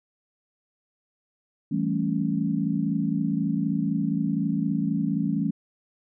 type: chord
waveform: sine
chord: A dominant seventh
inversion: second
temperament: equal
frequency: 164.81 / 196 / 220 / 277.2 Hz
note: E3 / G3 / A3 / C#4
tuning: 0 / 0 / 0 / 0 cents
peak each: -28 dBFS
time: 1.71-5.51 s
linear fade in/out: 10 ms
effects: none